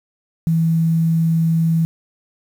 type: tone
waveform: sine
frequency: 163.7 Hz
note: E3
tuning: 12 cents flat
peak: -13 dBFS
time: 0.47-1.85 s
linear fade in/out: 0 ms
effects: 7-bit